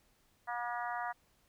harmonic tone, 240 Hz, B3, 49 cents flat, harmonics 3 / 4 / 5 / 6 / 7 / 8, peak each -39 / -41 / -43 / -45 / -46 / -47 dBFS, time 0.47-1.13 s, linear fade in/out 20 ms, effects pink hiss -71 dBFS RMS until 1.48 s

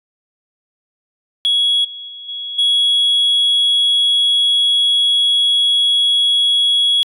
sine tone with level steps, 3340 Hz, G#7, 9 cents sharp, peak -10 / -28 / -30 / -23 / -9 dBFS, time 1.45-7.03 s, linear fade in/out 0 ms, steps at 1.84 / 2.08 / 2.28 / 2.58 s, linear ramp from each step 10 ms, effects tanh soft clip ceiling -9 dBFS

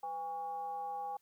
sine tone with frequency modulation, 813 Hz, G#5, 37 cents flat, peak -37 dBFS, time 0.03-1.17 s, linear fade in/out 5 ms, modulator 310 Hz, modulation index 0.44, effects white hiss -75 dBFS RMS until 1.21 s

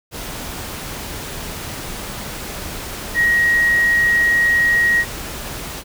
sine tone in noise, 1891 Hz, A#6, 24 cents sharp, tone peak -12 dBFS, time 3.14-5.05 s, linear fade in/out 50 ms, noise pink, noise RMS -29 dBFS, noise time 0.11-5.84 s, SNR +14 dB, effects none

